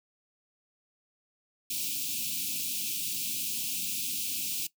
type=band-stop noise; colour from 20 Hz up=white; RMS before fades=-33 dBFS; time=1.7-4.67 s; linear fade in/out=5 ms; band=320 to 2400 Hz; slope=96 dB/octave; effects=noise-tail reverb RT60 0.1 s tail -18 dB re dry + high-pass 150 Hz 12 dB/octave